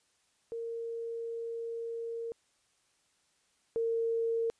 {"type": "tone pair in turn", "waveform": "sine", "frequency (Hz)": [461.4, 457.9], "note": ["A#4", "A#4"], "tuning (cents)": [-18, -31], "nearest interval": "unison", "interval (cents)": 13, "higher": "first", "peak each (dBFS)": [-35, -28], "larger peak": "second", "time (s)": [[0.52, 2.32], [3.76, 4.5]], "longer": "first", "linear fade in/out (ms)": 0, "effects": ["white hiss -72 dBFS RMS until 4.59 s", "resampled to 22050 Hz"]}